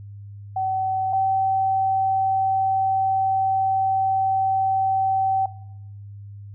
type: tone pair in turn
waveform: sine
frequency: 761 / 769 Hz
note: F#5 / G5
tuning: +48 / -33 cents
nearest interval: unison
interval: 19 cents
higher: second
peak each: -21 / -17 dBFS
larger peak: second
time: 0.56-1.13 / 1.13-5.46 s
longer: second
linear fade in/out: 5 ms
effects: noise-tail reverb RT60 0.8 s tail -20 dB re dry + added 101 Hz sine -36 dBFS peak until 6.54 s